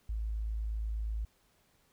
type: tone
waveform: sine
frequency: 54.2 Hz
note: A1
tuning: 25 cents flat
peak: -32 dBFS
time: 0.09-1.25 s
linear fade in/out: 5 ms
effects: pink hiss -70 dBFS RMS until 1.92 s